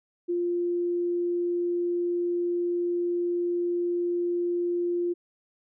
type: tone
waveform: sine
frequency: 349.2 Hz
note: F4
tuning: in tune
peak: -24 dBFS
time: 0.28-5.14 s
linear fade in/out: 20 ms
effects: none